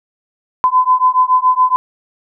sine beating tone pair, 1012 / 1019.1 Hz, B5 / C6, +42 / -46 cents, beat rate 7.1 Hz, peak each -12 dBFS, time 0.64-1.76 s, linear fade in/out 0 ms, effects none

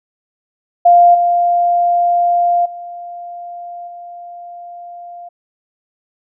sine tone with level steps, 698.5 Hz, F5, in tune, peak -4 / -10 / -26 / -29 dBFS, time 0.85-5.29 s, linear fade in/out 10 ms, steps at 1.14 / 2.65 / 3.87 s, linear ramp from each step 10 ms, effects none

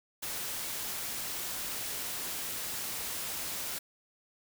white noise, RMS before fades -37 dBFS, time 0.22-3.79 s, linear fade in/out 10 ms, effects none

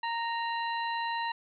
harmonic tone with a mistuned harmonic, 929 Hz, A#5, 6 cents flat, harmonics 1 / 2 / 3 / 4, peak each -31 / -37 / -41 / -43 dBFS, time 0.03-1.32 s, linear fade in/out 5 ms, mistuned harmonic 4, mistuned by +130 cents, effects none

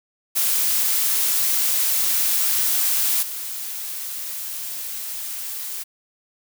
blue noise with level steps, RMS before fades -20 / -30 dBFS, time 0.35-5.84 s, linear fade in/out 20 ms, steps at 3.22 s, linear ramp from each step 10 ms, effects none

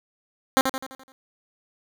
10% pulse tone with echo, 264.3 Hz, C4, 18 cents sharp, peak -7 dBFS, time 0.57-0.61 s, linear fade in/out 0 ms, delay 85 ms, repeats 6, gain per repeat -6 dB, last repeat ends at 1.12 s, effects none

